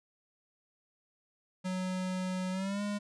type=tone with pitch glide; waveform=square; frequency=185 to 205.3 Hz; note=F#3 to G#3; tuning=0 to -20 cents; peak=-33 dBFS; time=1.64-2.99 s; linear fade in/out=20 ms; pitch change=+180 cents; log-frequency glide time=2.51-2.82 s; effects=resampled to 22050 Hz